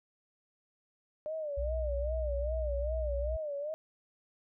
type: tone with vibrato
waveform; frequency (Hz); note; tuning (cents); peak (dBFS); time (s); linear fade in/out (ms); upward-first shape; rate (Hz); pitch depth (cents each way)
sine; 600; D5; +37; -34; 1.26-3.74; 0; sine; 2.5; 110
type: tone with pitch glide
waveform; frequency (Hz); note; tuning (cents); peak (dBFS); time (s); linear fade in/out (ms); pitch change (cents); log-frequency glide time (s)
sine; 61.7 to 61.27; B1 to B1; -1 to -13; -32; 1.57-3.37; 10; -12; 2.23-2.63
effects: none